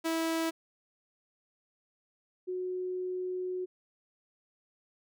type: tone pair in turn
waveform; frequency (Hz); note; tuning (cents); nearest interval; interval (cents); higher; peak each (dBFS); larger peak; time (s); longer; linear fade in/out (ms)
sawtooth / sine; 326.5 / 366.5; E4 / F#4; -17 / -16; major second; 201; second; -25 / -32; first; 0.04-0.51 / 2.47-3.66; second; 20
effects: none